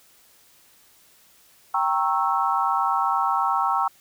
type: chord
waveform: sine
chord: G diminished seventh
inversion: none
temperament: equal with one note detuned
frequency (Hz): 784 / 932.3 / 1096 / 1318.5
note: G5 / Bb5 / Db6 / Fb6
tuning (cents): 0 / 0 / -20 / 0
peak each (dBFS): -25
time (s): 1.74-3.88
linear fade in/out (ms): 5
effects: white hiss -56 dBFS RMS until 4 s